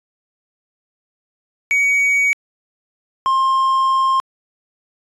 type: tone pair in turn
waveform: triangle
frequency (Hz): 2253 / 1061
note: C#7 / C6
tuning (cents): +28 / +24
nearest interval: octave + minor second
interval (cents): 1304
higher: first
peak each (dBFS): -11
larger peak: neither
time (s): 1.71-2.33 / 3.26-4.2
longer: second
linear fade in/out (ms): 0
effects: resampled to 24000 Hz